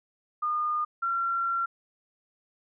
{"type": "tone pair in turn", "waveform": "sine", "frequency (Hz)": [1218, 1367.2], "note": ["D#6", "F6"], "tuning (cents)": [-37, -37], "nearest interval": "major second", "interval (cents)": 200, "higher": "second", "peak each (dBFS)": -25, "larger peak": "neither", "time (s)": [[0.42, 0.85], [1.02, 1.66]], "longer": "second", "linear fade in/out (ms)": 10, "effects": []}